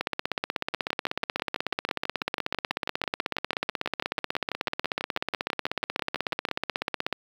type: two click trains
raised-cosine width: 0.3 ms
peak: -10 / -12 dBFS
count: 117 / 36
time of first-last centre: 0.01-7.127 / 0.74-6.487 s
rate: 16.3 / 6.09 Hz
effects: high-pass 200 Hz 12 dB/octave + 7-bit